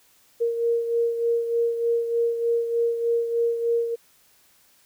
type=beating tone pair; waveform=sine; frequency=466.2 / 469.5 Hz; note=A#4 / A#4; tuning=0 / +12 cents; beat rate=3.3 Hz; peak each=-21 / -29 dBFS; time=0.4-3.96 s; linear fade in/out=20 ms; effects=white hiss -59 dBFS RMS until 4.85 s